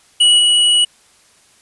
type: tone with level steps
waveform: square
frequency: 2928 Hz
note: F#7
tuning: 19 cents flat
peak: -8 / -10 dBFS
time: 0.2-0.85 s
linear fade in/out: 10 ms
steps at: 0.38 s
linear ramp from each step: 20 ms
effects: white hiss -51 dBFS RMS until 1.61 s + resampled to 24000 Hz